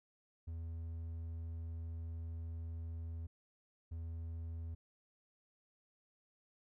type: tone bursts at uneven times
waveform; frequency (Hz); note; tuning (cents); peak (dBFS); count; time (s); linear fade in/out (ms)
triangle; 82.41; E2; 0; -39; 2; 0.47-3.27 / 3.91-4.75; 10
effects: none